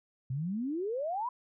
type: exponential sweep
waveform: sine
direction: up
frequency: 123.1 to 1020 Hz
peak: -31 dBFS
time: 0.3-1.29 s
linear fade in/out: 5 ms
effects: none